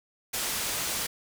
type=low-pass noise; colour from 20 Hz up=white; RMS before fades=-31 dBFS; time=0.33-1.07 s; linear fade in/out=10 ms; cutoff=12000 Hz; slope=12 dB/octave; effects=none